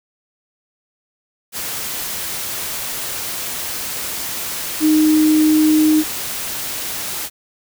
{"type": "tone in noise", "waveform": "sine", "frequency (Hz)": 309.2, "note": "D#4", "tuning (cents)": -11, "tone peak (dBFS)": -10, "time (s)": [4.8, 6.04], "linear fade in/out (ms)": 50, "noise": "white", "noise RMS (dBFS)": -25, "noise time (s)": [1.52, 7.3], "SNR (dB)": 12, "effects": []}